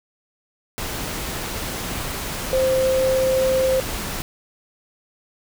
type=tone in noise; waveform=sine; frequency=523.3 Hz; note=C5; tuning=in tune; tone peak=-16 dBFS; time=2.53-3.8 s; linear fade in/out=0 ms; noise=pink; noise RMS=-28 dBFS; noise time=0.78-4.22 s; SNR=+9 dB; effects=none